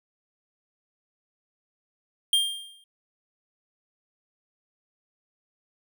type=tone with exponential decay; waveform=square; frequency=3200 Hz; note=G7; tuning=35 cents sharp; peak=-17 dBFS; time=2.33-2.84 s; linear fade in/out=2 ms; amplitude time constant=110 ms; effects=none